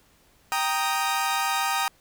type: chord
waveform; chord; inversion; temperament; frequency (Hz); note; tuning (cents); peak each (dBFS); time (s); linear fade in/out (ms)
sawtooth; Eb major; first; equal; 784 / 932.3 / 1244.5; G5 / Bb5 / Eb6; 0 / 0 / 0; -24; 0.52-1.88; 0
effects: pink hiss -60 dBFS RMS until 2 s